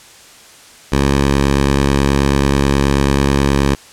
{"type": "tone", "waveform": "10% pulse", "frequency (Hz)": 69.3, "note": "C#2", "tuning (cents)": 0, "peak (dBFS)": -3, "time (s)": [0.92, 3.75], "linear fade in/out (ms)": 5, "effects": ["white hiss -41 dBFS RMS until 3.92 s", "low-pass 9000 Hz 12 dB/octave"]}